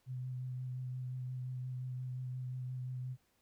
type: tone with vibrato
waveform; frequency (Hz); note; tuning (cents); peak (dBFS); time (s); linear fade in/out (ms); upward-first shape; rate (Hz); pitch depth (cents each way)
sine; 127.2; C3; -48; -38; 0.06-3.17; 50; sine; 5.7; 17
effects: pink hiss -75 dBFS RMS until 3.41 s